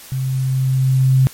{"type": "tone with level ramp", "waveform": "sine", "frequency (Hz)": 131.6, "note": "C3", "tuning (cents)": 10, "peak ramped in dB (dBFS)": [-18, -8], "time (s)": [0.12, 1.27], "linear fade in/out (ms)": 0, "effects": ["white hiss -39 dBFS RMS until 1.33 s", "MP3 64 kbps"]}